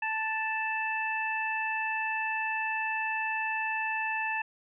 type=harmonic tone; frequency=880 Hz; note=A5; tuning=in tune; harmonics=1 / 2 / 3; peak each=-33 / -33 / -33 dBFS; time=0.02-4.42 s; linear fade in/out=5 ms; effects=none